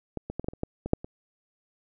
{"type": "clicks", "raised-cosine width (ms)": 2, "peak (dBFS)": [-18, -20, -17, -24, -14, -30, -15, -19, -6, -24], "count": 10, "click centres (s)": [0.173, 0.3, 0.396, 0.444, 0.485, 0.535, 0.634, 0.86, 0.934, 1.045], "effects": []}